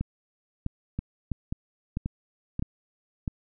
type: two click trains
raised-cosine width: 5 ms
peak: -16 / -17 dBFS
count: 6 / 4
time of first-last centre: 0.01-3.278 / 0.99-2.594 s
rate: 1.53 / 1.87 Hz
effects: none